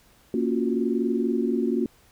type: chord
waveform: sine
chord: Gb major seventh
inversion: first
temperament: equal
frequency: 233.1 / 277.2 / 349.2 / 370 Hz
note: Bb3 / Db4 / F4 / Gb4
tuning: 0 / 0 / 0 / 0 cents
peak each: -25 / -28 / -28 / -28 dBFS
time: 0.34-1.86 s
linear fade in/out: 2 ms
effects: pink hiss -58 dBFS RMS until 2.11 s